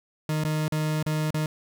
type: tone with dropouts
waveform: 40% pulse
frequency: 154.4 Hz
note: D#3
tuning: 13 cents flat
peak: -23 dBFS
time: 0.29-1.46 s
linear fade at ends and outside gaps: 2 ms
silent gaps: 0.438-0.448 / 0.681-0.722 / 1.028-1.063 / 1.307-1.343 s
effects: 10-bit